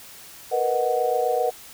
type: chord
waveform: sine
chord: B major seventh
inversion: third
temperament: equal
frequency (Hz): 466.2 / 493.9 / 622.3 / 740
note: A#4 / B4 / D#5 / F#5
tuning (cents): 0 / 0 / 0 / 0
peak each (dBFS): -26 / -24 / -28 / -24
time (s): 0.51-1.51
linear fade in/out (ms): 20
effects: white hiss -44 dBFS RMS until 1.73 s